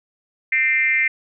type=tone with frequency modulation; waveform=sine; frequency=2093 Hz; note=C7; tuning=in tune; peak=-15 dBFS; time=0.52-1.08 s; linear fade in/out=5 ms; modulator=273 Hz; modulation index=0.9; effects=none